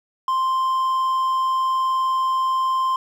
triangle tone, 1046.5 Hz, C6, in tune, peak -16 dBFS, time 0.28-2.96 s, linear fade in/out 2 ms, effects none

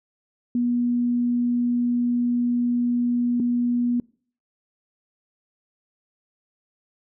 sine tone pair in turn, 241.9 / 241.9 Hz, B3 / B3, -36 / -36 cents, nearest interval unison, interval 0 cents, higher neither, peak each -19 dBFS, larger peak neither, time 0.55-3.4 / 3.4-4 s, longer first, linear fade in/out 2 ms, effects noise-tail reverb RT60 0.5 s tail -25 dB re dry

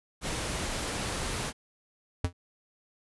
pink noise, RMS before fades -33 dBFS, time 0.21-1.53 s, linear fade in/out 50 ms
square tone with exponential decay, 88 Hz, F2, 14 cents sharp, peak -22 dBFS, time 2.24-2.33 s, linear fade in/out 5 ms, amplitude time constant 18 ms
effects resampled to 24000 Hz

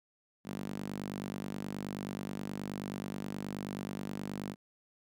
sawtooth tone with high-pass filter, 49.41 Hz, G1, 14 cents sharp, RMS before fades -40 dBFS, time 0.44-4.56 s, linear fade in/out 50 ms, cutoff 200 Hz, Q 2.6, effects none

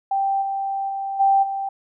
sine tone with level steps, 784 Hz, G5, in tune, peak -18 / -22 / -24 / -13 / -23 dBFS, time 0.11-1.69 s, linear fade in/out 5 ms, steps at 0.41 / 0.88 / 1.19 / 1.42 s, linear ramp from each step 20 ms, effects none

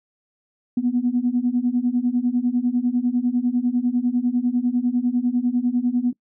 sine beating tone pair, 239.7 / 249.7 Hz, A#3 / B3, +48 / +19 cents, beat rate 10 Hz, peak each -21 / -20 dBFS, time 0.77-6.13 s, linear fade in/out 5 ms, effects noise-tail reverb RT60 0.1 s tail -24 dB re dry + tanh soft clip ceiling -10 dBFS

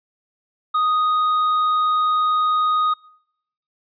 sine tone with tanh clipping, 1244.5 Hz, D#6, in tune, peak -17 dBFS, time 0.74-2.94 s, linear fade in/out 10 ms, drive 5 dB, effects noise-tail reverb RT60 0.8 s tail -25 dB re dry + resampled to 11025 Hz

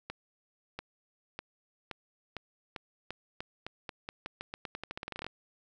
accelerating click train, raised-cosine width 0.3 ms, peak -22 dBFS, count 27, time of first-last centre 0.1-5.266 s, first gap 690 ms, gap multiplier 0.87, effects none

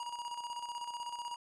square tone with tremolo, 955 Hz, A#5, 42 cents sharp, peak -38 dBFS, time 0-1.36 s, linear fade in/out 2 ms, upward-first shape square, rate 16 Hz, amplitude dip 55%, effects resampled to 22050 Hz

